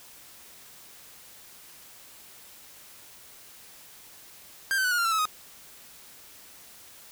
45% pulse tone with pitch steps, 1590 / 1536.7 / 1485.2 / 1435.5 / 1387.4 / 1340.9 / 1296 / 1252.5 Hz, G6 / G6 / F#6 / F6 / F6 / E6 / E6 / D#6, +24 / -35 / +6 / +47 / -12 / +29 / -30 / +11 cents, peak -23 dBFS, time 4.71-5.254 s, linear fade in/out 0 ms, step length 68 ms, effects white hiss -50 dBFS RMS until 7.11 s

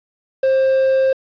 triangle tone, 530 Hz, C5, 22 cents sharp, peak -10 dBFS, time 0.43-1.13 s, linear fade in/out 5 ms, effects resampled to 11025 Hz + 7-bit

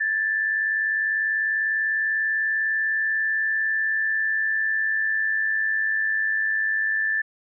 sine tone pair together, 1660.9 / 1761 Hz, G#6 / A6, 0 / +1 cents, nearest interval minor second, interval 101 cents, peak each -30 / -21 dBFS, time 0-7.22 s, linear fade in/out 10 ms, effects none

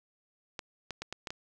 clicks, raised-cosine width 0.2 ms, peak -20 dBFS, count 6, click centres 0.592 / 0.907 / 1.02 / 1.126 / 1.272 / 1.305 s, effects none

